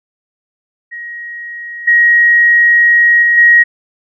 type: tone with level steps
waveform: sine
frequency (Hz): 1890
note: A#6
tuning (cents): +23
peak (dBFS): -23 / -5 / -7 / -3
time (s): 0.91-3.64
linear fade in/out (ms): 20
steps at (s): 1.87 / 3.22 / 3.37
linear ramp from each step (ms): 10
effects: none